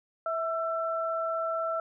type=tone pair together; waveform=sine; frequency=653.7 / 1338 Hz; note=E5 / E6; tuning=-15 / +25 cents; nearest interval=octave; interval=1240 cents; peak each=-30 / -31 dBFS; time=0.26-1.8 s; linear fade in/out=2 ms; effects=none